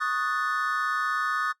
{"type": "chord", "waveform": "triangle", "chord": "D# half-diminished seventh", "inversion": "third", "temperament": "equal", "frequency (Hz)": [1108.7, 1244.5, 1480, 1760], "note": ["C#6", "D#6", "F#6", "A6"], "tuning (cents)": [0, 0, 0, 0], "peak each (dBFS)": [-32, -26, -29, -30], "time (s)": [0, 1.53], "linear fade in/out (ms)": 20, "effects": ["noise-tail reverb RT60 0.1 s tail -19 dB re dry"]}